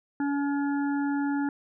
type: harmonic tone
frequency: 283.7 Hz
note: C#4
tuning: 40 cents sharp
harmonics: 1 / 3 / 5 / 6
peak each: -25 / -35 / -39 / -41 dBFS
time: 0.2-1.49 s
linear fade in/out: 2 ms
effects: none